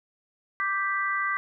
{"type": "chord", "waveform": "sine", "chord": "G major", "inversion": "second", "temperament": "equal", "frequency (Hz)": [1174.7, 1568, 1975.5], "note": ["D6", "G6", "B6"], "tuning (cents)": [0, 0, 0], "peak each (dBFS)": [-28, -30, -29], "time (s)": [0.6, 1.37], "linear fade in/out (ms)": 0, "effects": []}